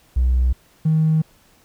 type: tone pair in turn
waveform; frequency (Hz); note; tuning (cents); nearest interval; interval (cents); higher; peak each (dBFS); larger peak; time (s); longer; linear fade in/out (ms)
triangle; 62.6 / 157.74; B1 / D#3; +24 / +24; octave + major third; 1600; second; -10; neither; 0.16-0.53 / 0.85-1.22; neither; 10
effects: tanh soft clip ceiling -11 dBFS + pink hiss -55 dBFS RMS until 1.64 s